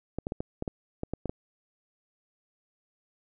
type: clicks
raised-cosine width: 2 ms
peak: -18 dBFS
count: 10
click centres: 0.186 / 0.269 / 0.321 / 0.405 / 0.624 / 0.678 / 1.034 / 1.136 / 1.257 / 1.295 s
effects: none